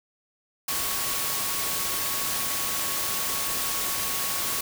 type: tone in noise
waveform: sine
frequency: 1108.7 Hz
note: C#6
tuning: in tune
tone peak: -38 dBFS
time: 0.68-4.61 s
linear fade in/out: 5 ms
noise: white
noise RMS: -28 dBFS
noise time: 0.68-4.61 s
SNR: -13 dB
effects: none